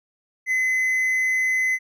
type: tone with amplitude modulation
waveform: triangle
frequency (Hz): 2035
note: C7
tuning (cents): -49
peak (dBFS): -16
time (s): 0.46-1.79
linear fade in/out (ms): 50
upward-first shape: sine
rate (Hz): 204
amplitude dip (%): 25
effects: none